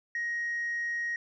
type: tone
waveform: sine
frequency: 1881 Hz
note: A#6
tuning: 15 cents sharp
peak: -28 dBFS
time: 0.15-1.16 s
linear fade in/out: 2 ms
effects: tanh soft clip ceiling -27 dBFS